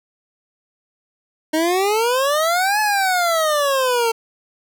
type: exponential two-way sweep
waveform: 25% pulse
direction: up then down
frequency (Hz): 307.7 to 863 to 448.8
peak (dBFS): -12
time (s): 1.53-4.12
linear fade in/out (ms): 10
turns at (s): 2.8
effects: none